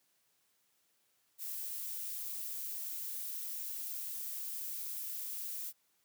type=noise; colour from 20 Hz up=violet; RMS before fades=-41 dBFS; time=1.38-5.73 s; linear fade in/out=50 ms; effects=white hiss -75 dBFS RMS until 6.04 s + high-pass 100 Hz 12 dB/octave